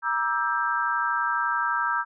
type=chord; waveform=sine; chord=E half-diminished seventh; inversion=second; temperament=just; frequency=949.3 / 1186.7 / 1318.5 / 1582.2 Hz; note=Bb5 / D6 / E6 / G6; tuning=+31 / +18 / 0 / +16 cents; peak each=-28 / -32 / -27 / -27 dBFS; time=0.02-2.05 s; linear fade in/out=50 ms; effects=none